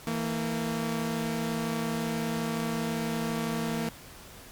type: tone pair together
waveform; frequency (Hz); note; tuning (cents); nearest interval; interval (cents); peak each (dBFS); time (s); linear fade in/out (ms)
sawtooth; 163.33 / 228.9; E3 / A#3; -16 / -31; tritone; 585; -29 / -26; 0.07-3.89; 2
effects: pink hiss -48 dBFS RMS until 4.51 s + MP3 96 kbps